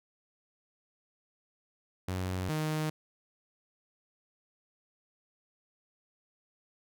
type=tone pair in turn; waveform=sawtooth; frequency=92.5 / 154.98 Hz; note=F#2 / D#3; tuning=0 / -7 cents; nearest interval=major sixth; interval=893 cents; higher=second; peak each=-28 / -26 dBFS; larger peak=second; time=2.08-2.49 / 2.49-2.9 s; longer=neither; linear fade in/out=5 ms; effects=none